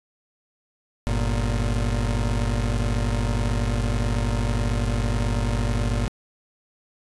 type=tone pair together; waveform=30% pulse; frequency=49.12 / 116.54 Hz; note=G1 / A#2; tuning=+4 / 0 cents; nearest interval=octave + minor third; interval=1496 cents; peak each=-20 / -23 dBFS; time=1.07-6.08 s; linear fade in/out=0 ms; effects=resampled to 24000 Hz